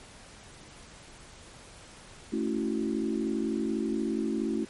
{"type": "chord", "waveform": "sine", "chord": "F# minor seventh", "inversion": "first", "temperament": "equal with one note detuned", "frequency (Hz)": [220, 277.2, 329.6, 373.9], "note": ["A3", "C#4", "E4", "F#4"], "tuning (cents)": [0, 0, 0, 18], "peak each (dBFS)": [-31, -33, -32, -35], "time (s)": [2.32, 4.65], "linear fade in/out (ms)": 10, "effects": ["pink hiss -50 dBFS RMS until 4.69 s", "MP3 48 kbps"]}